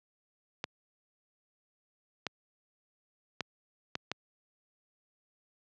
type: clicks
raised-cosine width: 0.2 ms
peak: -15 dBFS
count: 5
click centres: 0.641 / 2.267 / 3.407 / 3.954 / 4.116 s
effects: high-pass 100 Hz 12 dB/octave + low-pass 5000 Hz 12 dB/octave